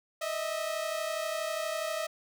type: tone pair together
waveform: sawtooth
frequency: 617 / 649.3 Hz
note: D#5 / E5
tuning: -15 / -26 cents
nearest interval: minor second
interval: 89 cents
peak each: -31 / -30 dBFS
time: 0.21-2.07 s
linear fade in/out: 10 ms
effects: none